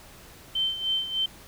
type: tone with tremolo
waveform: sine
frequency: 3100 Hz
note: G7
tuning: 20 cents flat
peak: -22 dBFS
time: 0.55-1.26 s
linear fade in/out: 5 ms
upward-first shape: sine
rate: 3.3 Hz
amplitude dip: 70%
effects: pink hiss -49 dBFS RMS until 1.47 s